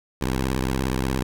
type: tone with vibrato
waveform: 10% pulse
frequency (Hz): 65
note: C2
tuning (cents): -11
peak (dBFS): -14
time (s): 0.21-1.23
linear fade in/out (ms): 5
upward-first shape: square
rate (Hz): 17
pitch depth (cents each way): 130
effects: none